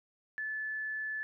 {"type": "tone", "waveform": "sine", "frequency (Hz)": 1736, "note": "A6", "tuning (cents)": -24, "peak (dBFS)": -34, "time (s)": [0.38, 1.23], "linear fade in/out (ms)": 0, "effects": []}